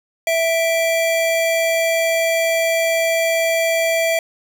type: tone pair together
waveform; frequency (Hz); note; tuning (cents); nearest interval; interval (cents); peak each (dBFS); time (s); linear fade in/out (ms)
square; 659.3 / 2349; E5 / D7; 0 / 0; octave + minor seventh; 2200; -17 / -23; 0.27-4.19; 2
effects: none